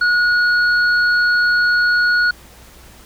sine tone pair together, 1452 / 4356 Hz, F#6 / C#8, -33 / -31 cents, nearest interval octave + perfect fifth, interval 1902 cents, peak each -12 / -24 dBFS, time 0.01-2.31 s, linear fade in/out 5 ms, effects added 60 Hz sine -45 dBFS peak until 3.05 s + pink hiss -44 dBFS RMS until 3.05 s

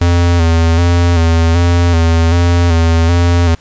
square tone with vibrato, 84.6 Hz, E2, 45 cents sharp, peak -8 dBFS, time 0.01-3.55 s, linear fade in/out 5 ms, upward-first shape square, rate 1.3 Hz, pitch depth 39 cents each way, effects pink hiss -45 dBFS RMS until 3.6 s + resampled to 16000 Hz

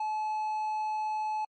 triangle tone, 860 Hz, A5, 40 cents flat, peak -27 dBFS, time 0-1.45 s, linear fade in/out 5 ms, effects MP3 32 kbps

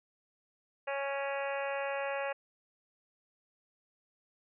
harmonic tone with a mistuned harmonic, 277.2 Hz, C#4, in tune, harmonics 2 / 3 / 4 / 5 / 6 / 7 / 8 / 9 / 10, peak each -35 / -40 / -44 / -46 / -43 / -45 / -50 / -45 / -48 dBFS, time 0.87-2.33 s, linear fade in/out 10 ms, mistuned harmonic 8, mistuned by +29 cents, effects none

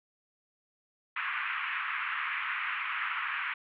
pink band-pass noise, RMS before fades -34 dBFS, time 1.16-3.54 s, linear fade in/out 5 ms, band 1100 to 2700 Hz, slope 48 dB/octave, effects none

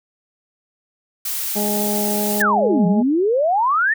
blue noise, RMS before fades -24 dBFS, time 1.25-2.42 s, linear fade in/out 5 ms
harmonic tone, 207.7 Hz, G#3, in tune, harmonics 1 / 2 / 3 / 4, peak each -22 / -25 / -27 / -28 dBFS, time 1.55-3.03 s, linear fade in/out 20 ms
sine exponential two-way sweep, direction down then up, 1864.7 to 170 to 1864.7 Hz, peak -14 dBFS, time 2.4-3.94 s, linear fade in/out 10 ms, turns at 2.86 s
effects none

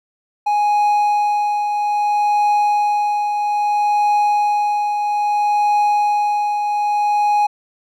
triangle tone with tremolo, 830.6 Hz, G#5, in tune, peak -10 dBFS, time 0.46-7.47 s, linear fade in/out 10 ms, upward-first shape triangle, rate 0.61 Hz, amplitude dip 45%, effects none

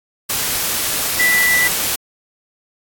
sine tone in noise, 1975.5 Hz, B6, in tune, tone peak -12 dBFS, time 1.19-1.68 s, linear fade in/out 10 ms, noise white, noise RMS -19 dBFS, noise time 0.29-1.96 s, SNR +4 dB, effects AAC 64 kbps

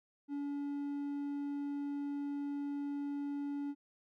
triangle tone, 285.2 Hz, C#4, 49 cents sharp, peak -34 dBFS, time 0.28-3.75 s, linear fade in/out 50 ms, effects none

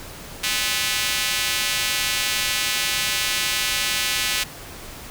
square tone with high-pass filter, 115.8 Hz, A#2, 11 cents flat, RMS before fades -23 dBFS, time 0.43-4.44 s, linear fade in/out 10 ms, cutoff 2600 Hz, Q 1.1, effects pink hiss -38 dBFS RMS until 5.1 s

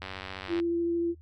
click train, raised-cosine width 0.3 ms, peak -21 dBFS, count 56, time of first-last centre 0.02-0.6 s, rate 94.9 Hz
sine tone with vibrato, 340 Hz, F4, 46 cents flat, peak -25 dBFS, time 0.48-1.15 s, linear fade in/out 50 ms, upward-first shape triangle, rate 13 Hz, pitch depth 10 cents each way
effects noise-tail reverb RT60 0.1 s tail -23 dB re dry + added 80 Hz sine -49 dBFS peak until 1.21 s

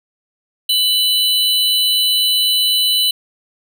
square tone pair together, 2984 / 3996 Hz, F#7 / B7, +14 / +20 cents, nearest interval perfect fourth, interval 506 cents, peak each -16 dBFS, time 0.69-3.11 s, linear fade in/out 5 ms, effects none

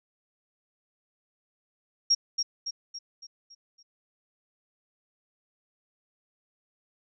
sine tone with echo, 5588 Hz, F8, in tune, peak -18 dBFS, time 2.1-2.15 s, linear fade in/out 10 ms, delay 280 ms, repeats 6, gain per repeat -6 dB, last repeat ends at 3.83 s, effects none

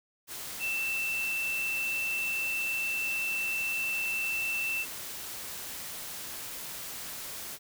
sine tone in noise, 2668 Hz, E7, 20 cents sharp, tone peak -29 dBFS, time 0.59-4.86 s, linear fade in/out 50 ms, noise white, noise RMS -40 dBFS, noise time 0.27-7.59 s, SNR +8 dB, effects none

